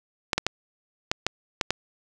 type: clicks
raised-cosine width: 0.2 ms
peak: -5 dBFS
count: 7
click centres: 0.332 / 0.38 / 0.466 / 1.115 / 1.266 / 1.612 / 1.706 s
effects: none